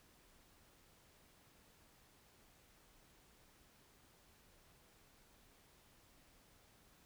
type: silence
effects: pink hiss -68 dBFS RMS until 7.05 s